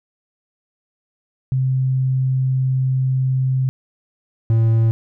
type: tone pair in turn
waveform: sine / triangle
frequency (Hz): 130.81 / 113.15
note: C3 / A2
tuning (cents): 0 / +49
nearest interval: minor third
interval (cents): 251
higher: first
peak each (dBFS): -15 / -10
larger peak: second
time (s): 1.52-3.69 / 4.5-4.91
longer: first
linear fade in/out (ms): 0
effects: none